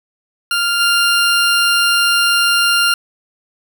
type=tone with level steps; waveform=20% pulse; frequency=1396.9 Hz; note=F6; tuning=in tune; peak=-9 / -6 dBFS; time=0.51-2.94 s; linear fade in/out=2 ms; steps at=0.79 s; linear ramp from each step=20 ms; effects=none